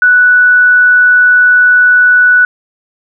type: tone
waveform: sine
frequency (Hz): 1480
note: F#6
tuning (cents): 0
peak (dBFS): -3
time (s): 0.02-2.45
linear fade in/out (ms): 2
effects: none